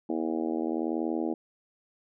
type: harmonic tone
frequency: 80.9 Hz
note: E2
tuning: 32 cents flat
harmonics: 3 / 4 / 5 / 6 / 7 / 8 / 9 / 10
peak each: -33 / -30 / -36 / -39 / -41 / -42 / -42 / -44 dBFS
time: 0.09-1.34 s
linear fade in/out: 5 ms
effects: none